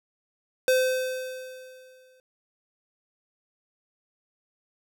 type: tone with exponential decay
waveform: square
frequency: 514 Hz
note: C5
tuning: 31 cents flat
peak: -18 dBFS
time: 0.68-2.2 s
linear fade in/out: 1 ms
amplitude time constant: 330 ms
effects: none